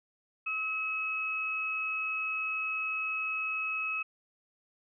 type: tone pair together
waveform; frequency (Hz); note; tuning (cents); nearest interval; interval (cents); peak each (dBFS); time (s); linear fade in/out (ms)
sine; 1286.2 / 2569; E6 / E7; -43 / -45; octave; 1198; -38 / -31; 0.46-4.03; 10
effects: none